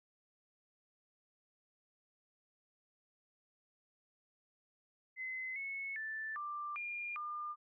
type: tone with pitch steps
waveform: sine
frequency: 2045 / 2197 / 1762 / 1183 / 2410 / 1203 Hz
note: C7 / C#7 / A6 / D6 / D7 / D6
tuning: -40 / -16 / +2 / +12 / +44 / +41 cents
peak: -39 dBFS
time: 5.16-7.56 s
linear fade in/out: 50 ms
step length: 400 ms
effects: none